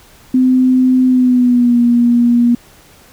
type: tone with pitch glide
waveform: sine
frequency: 256.2 to 239 Hz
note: C4 to A#3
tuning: -36 to +43 cents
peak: -7 dBFS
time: 0.34-2.55 s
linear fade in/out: 5 ms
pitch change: -121 cents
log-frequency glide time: 1.06-1.79 s
effects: pink hiss -44 dBFS RMS until 3.12 s